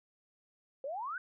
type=exponential sweep; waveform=sine; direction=up; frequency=517 to 1566 Hz; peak=-36 dBFS; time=0.84-1.18 s; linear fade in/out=2 ms; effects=none